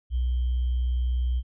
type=tone with sample-and-hold; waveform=sine; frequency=61.74 Hz; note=B1; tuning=in tune; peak=-22 dBFS; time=0.1-1.43 s; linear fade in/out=50 ms; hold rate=3150 Hz; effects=resampled to 11025 Hz